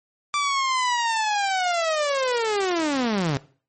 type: linear sweep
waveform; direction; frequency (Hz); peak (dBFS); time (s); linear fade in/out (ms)
sawtooth; down; 1174.7 to 130; -17; 0.34-3.37; 0
effects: noise-tail reverb RT60 0.4 s tail -19 dB re dry + MP3 32 kbps